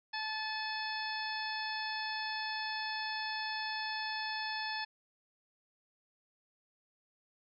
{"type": "harmonic tone with a mistuned harmonic", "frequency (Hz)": 870, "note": "A5", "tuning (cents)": -20, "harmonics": [1, 2, 3, 4, 5, 6], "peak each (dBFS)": [-40, -40, -45, -47, -43, -45], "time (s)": [0.13, 4.85], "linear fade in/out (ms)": 10, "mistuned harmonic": 3, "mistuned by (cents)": -35, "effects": []}